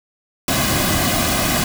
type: noise with comb filter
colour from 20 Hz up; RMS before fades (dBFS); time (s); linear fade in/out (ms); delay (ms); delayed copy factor
pink; -18; 0.48-1.64; 2; 2.2; -0.7
effects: none